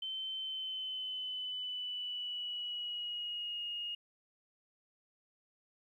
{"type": "tone with pitch glide", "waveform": "sine", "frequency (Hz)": [3084, 2861], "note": ["G7", "F7"], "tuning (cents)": [-29, 41], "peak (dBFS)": -37, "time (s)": [0.02, 3.95], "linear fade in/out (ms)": 5, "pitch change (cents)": -130, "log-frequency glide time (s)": [0.37, 3.64], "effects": ["12-bit"]}